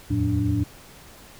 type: tone cluster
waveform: sine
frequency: 78.6 / 86.1 / 111.1 / 179.8 / 291.9 Hz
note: D#2 / F2 / A2 / F#3 / D4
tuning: +18 / -24 / +17 / -49 / -10 cents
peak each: -32 / -27 / -23 / -32 / -24 dBFS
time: 0.1-0.64 s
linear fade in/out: 10 ms
effects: tanh soft clip ceiling -9 dBFS + pink hiss -47 dBFS RMS until 1.39 s